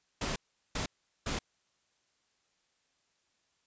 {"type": "noise bursts at uneven times", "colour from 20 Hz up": "pink", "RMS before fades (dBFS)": -34, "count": 3, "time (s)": [[0.21, 0.36], [0.75, 0.86], [1.26, 1.39]], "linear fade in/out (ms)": 5, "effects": ["white hiss -75 dBFS RMS until 3.66 s", "resampled to 16000 Hz"]}